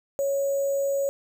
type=tone with sample-and-hold; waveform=sine; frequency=554.4 Hz; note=C#5; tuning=in tune; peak=-22 dBFS; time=0.19-1.09 s; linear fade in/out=0 ms; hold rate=7350 Hz; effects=none